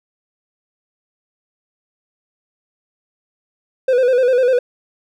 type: tone with vibrato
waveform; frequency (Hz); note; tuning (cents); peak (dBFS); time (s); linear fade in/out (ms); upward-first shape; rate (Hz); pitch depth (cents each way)
triangle; 505; B4; +39; -9; 3.88-4.59; 5; square; 10; 58
effects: none